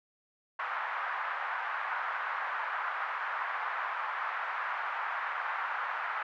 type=band-pass noise; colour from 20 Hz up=white; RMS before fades=-35 dBFS; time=0.59-6.23 s; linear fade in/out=5 ms; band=870 to 1600 Hz; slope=24 dB/octave; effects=none